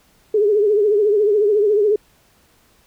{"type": "tone with vibrato", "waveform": "sine", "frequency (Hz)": 416.7, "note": "G#4", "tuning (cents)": 6, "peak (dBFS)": -12, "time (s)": [0.34, 1.96], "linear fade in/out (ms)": 5, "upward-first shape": "triangle", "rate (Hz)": 14, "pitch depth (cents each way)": 100, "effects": ["pink hiss -56 dBFS RMS until 2.86 s"]}